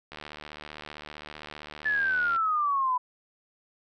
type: click train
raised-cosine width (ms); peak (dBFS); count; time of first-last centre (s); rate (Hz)
0.3; -24; 170; 0.12-2.361; 75.4
type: exponential sweep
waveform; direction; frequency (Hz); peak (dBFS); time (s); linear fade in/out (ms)
sine; down; 1750 to 987.8; -23; 1.85-2.98; 10
effects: none